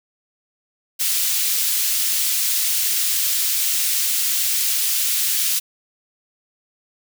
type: high-pass noise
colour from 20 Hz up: white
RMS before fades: -20 dBFS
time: 0.99-5.6 s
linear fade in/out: 20 ms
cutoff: 2800 Hz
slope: 12 dB/octave
effects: none

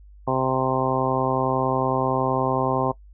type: harmonic tone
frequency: 130.81 Hz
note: C3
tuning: in tune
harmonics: 1 / 2 / 3 / 4 / 5 / 6 / 7 / 8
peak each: -28 / -28 / -28 / -28 / -28 / -28 / -28 / -28 dBFS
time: 0.27-2.92 s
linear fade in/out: 10 ms
effects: noise-tail reverb RT60 0.1 s tail -19 dB re dry + added 50 Hz sine -44 dBFS peak until 3.13 s

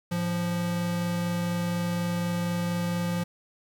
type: tone pair together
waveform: square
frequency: 109.23 / 174 Hz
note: A2 / F3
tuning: -12 / -6 cents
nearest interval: minor sixth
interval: 806 cents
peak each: -36 / -27 dBFS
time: 0.11-3.24 s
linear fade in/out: 10 ms
effects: 9-bit

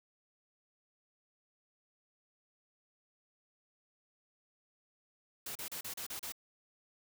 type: noise bursts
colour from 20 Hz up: white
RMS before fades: -42 dBFS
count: 7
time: 5.46-6.322 s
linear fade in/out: 5 ms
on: 94 ms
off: 34 ms
effects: none

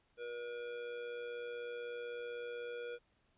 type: tone with amplitude modulation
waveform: square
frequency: 480 Hz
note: B4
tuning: 49 cents flat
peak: -40 dBFS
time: 0.17-2.99 s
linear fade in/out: 50 ms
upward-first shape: sine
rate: 116 Hz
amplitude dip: 45%
effects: pink hiss -75 dBFS RMS until 3.37 s + resampled to 8000 Hz

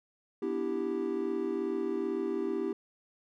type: chord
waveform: triangle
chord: E minor seventh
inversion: second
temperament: equal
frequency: 246.9 / 293.7 / 329.6 / 392 Hz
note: B3 / D4 / E4 / G4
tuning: 0 / 0 / 0 / 0 cents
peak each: -36 / -37 / -33 / -31 dBFS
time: 0.42-2.73 s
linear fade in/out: 5 ms
effects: none

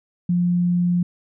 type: tone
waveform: sine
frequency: 176.1 Hz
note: F3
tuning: 15 cents sharp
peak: -16 dBFS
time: 0.29-1.03 s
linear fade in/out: 5 ms
effects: none

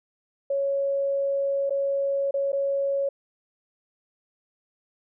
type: tone with dropouts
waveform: sine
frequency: 554.4 Hz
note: C#5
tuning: in tune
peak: -22 dBFS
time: 0.5-3.09 s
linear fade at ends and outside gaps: 5 ms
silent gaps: 1.696-1.705 / 2.31-2.34 / 2.52-2.529 s
effects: none

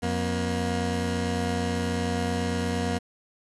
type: tone pair together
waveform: 20% pulse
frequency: 88.93 / 237.6 Hz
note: F2 / A#3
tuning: +32 / +33 cents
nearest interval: octave + perfect fourth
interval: 1701 cents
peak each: -23 dBFS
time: 0.02-2.99 s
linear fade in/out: 20 ms
effects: resampled to 24000 Hz + 8-bit

